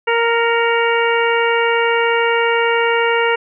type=harmonic tone with a mistuned harmonic; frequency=465.6 Hz; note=A#4; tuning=2 cents flat; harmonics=1 / 2 / 3 / 4 / 5 / 6; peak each=-16 / -19 / -21 / -22 / -23 / -24 dBFS; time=0.07-3.36 s; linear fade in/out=10 ms; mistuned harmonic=5; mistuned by=-48 cents; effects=none

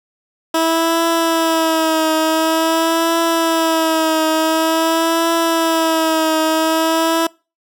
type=tone with vibrato; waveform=15% pulse; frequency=324.5 Hz; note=E4; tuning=27 cents flat; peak=-7 dBFS; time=0.54-7.27 s; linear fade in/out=5 ms; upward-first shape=triangle; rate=0.47 Hz; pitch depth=46 cents each way; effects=noise-tail reverb RT60 0.3 s tail -24 dB re dry

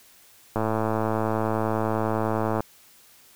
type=click train; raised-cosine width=1 ms; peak=-11 dBFS; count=226; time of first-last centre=0.56-2.605 s; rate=110 Hz; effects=white hiss -54 dBFS RMS until 3.35 s

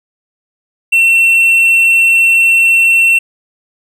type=tone; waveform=triangle; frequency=2706 Hz; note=E7; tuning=45 cents sharp; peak=-4 dBFS; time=0.92-3.19 s; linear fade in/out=10 ms; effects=none

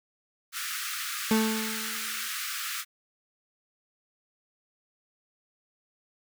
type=high-pass noise; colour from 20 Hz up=pink; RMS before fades=-34 dBFS; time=0.52-2.85 s; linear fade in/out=50 ms; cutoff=1200 Hz; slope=96 dB/octave
type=tone with exponential decay; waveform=35% pulse; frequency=220 Hz; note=A3; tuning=in tune; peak=-18 dBFS; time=1.31-2.28 s; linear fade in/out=2 ms; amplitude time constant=210 ms
effects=none

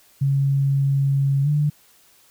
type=tone with pitch glide; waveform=sine; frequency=138.2 to 148.12 Hz; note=C#3 to D3; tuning=-5 to +15 cents; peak=-16 dBFS; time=0.21-1.7 s; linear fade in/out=10 ms; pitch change=+120 cents; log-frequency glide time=1.43-1.48 s; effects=white hiss -55 dBFS RMS until 2.3 s

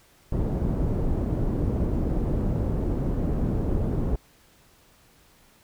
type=low-pass noise; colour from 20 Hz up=pink; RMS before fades=-25 dBFS; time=0.32-4.16 s; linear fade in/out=5 ms; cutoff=370 Hz; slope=12 dB/octave; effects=pink hiss -58 dBFS RMS until 5.63 s

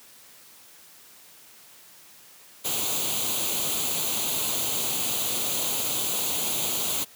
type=noise with comb filter; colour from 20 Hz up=white; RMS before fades=-27 dBFS; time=2.64-7.05 s; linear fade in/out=20 ms; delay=0.28 ms; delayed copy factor=+0.7; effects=white hiss -51 dBFS RMS until 7.15 s + high-pass 100 Hz 12 dB/octave

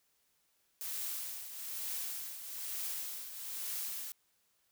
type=noise with tremolo; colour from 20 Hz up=blue; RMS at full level=-38 dBFS; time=0.81-4.12 s; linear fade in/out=0 ms; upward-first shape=triangle; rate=1.1 Hz; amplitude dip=65%; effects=white hiss -75 dBFS RMS until 4.71 s

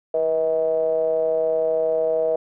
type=ring-modulated tone; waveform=triangle; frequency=77.78 Hz; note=D#2; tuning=in tune; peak=-13 dBFS; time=0.14-2.36 s; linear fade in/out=5 ms; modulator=561 Hz; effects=none

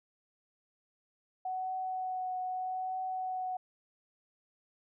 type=tone with vibrato; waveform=sine; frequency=744 Hz; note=F#5; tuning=9 cents sharp; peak=-33 dBFS; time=1.45-3.57 s; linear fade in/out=5 ms; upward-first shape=triangle; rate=0.8 Hz; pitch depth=15 cents each way; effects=none

